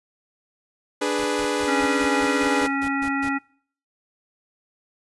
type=chord; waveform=sawtooth; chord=G# diminished; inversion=second; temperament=equal; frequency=293.7 / 415.3 / 493.9 Hz; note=D4 / G#4 / B4; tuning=0 / 0 / 0 cents; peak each=-22 dBFS; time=1.01-2.67 s; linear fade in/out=10 ms
type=noise bursts; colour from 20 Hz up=pink; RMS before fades=-37 dBFS; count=11; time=1.18-3.294 s; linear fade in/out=10 ms; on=74 ms; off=130 ms
type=harmonic tone; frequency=276 Hz; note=C#4; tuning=7 cents flat; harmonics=1 / 3 / 5 / 7 / 9; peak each=-24 / -30 / -28 / -29 / -34 dBFS; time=1.67-3.39 s; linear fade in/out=20 ms
effects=noise-tail reverb RT60 0.5 s tail -23 dB re dry + resampled to 24000 Hz